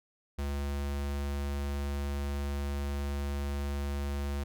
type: tone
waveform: square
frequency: 70.8 Hz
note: C#2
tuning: 37 cents sharp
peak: -32 dBFS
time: 0.38-4.44 s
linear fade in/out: 10 ms
effects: none